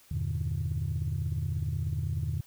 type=chord; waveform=sine; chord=E half-diminished seventh; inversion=none; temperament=just; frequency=82.41 / 98.89 / 118.67 / 148.33 Hz; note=E2 / G2 / Bb2 / D3; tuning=0 / +16 / +31 / +18 cents; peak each=-32 / -34 / -34 / -33 dBFS; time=0.11-2.41 s; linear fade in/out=5 ms; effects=tanh soft clip ceiling -22 dBFS + white hiss -59 dBFS RMS until 2.46 s